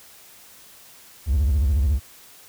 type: tone with vibrato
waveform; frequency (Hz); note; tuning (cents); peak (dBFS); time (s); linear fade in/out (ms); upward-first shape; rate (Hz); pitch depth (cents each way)
triangle; 70.2; C#2; +22; -14; 1.26-2; 50; sine; 14; 240
effects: tanh soft clip ceiling -10 dBFS + white hiss -48 dBFS RMS until 2.48 s